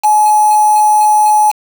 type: tone with quantisation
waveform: sine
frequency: 848 Hz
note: G#5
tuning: 36 cents sharp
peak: -6 dBFS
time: 0.03-1.52 s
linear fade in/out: 20 ms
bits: 3
effects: none